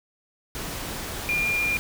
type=tone in noise; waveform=sine; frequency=2404 Hz; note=D7; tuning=40 cents sharp; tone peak=-22 dBFS; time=1.29-1.77 s; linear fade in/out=0 ms; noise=pink; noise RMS=-33 dBFS; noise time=0.55-1.79 s; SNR=+8 dB; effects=none